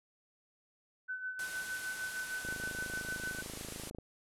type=tone with tremolo; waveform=sine; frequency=1511 Hz; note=F#6; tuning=36 cents sharp; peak=-35 dBFS; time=1.08-3.42 s; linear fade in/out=20 ms; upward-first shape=sine; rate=6.5 Hz; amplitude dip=60%
type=low-pass noise; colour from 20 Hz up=white; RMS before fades=-47 dBFS; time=1.39-3.9 s; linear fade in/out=2 ms; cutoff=12000 Hz; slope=48 dB/octave
type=click train; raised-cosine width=2 ms; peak=-31 dBFS; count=42; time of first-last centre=2.45-3.986 s; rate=26.7 Hz
effects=none